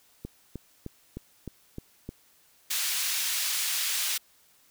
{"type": "click train", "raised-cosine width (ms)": 3, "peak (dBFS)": -23, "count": 7, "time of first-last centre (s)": [0.25, 2.09], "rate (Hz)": 3.26}
{"type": "high-pass noise", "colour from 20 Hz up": "pink", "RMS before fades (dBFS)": -29, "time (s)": [2.7, 4.18], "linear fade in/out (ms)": 10, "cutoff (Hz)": 2700, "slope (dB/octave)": 12}
{"effects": ["white hiss -62 dBFS RMS until 4.7 s"]}